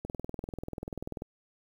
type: click train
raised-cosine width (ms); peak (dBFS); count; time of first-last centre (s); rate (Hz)
2; -23; 25; 0.05-1.221; 20.5
effects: 9-bit